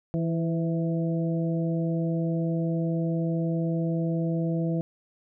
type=harmonic tone with a mistuned harmonic; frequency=164.81 Hz; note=E3; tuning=in tune; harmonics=1 / 2 / 3 / 4; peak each=-25 / -31 / -35 / -37 dBFS; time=0.14-4.81 s; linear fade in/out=0 ms; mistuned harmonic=3; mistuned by=+30 cents; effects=none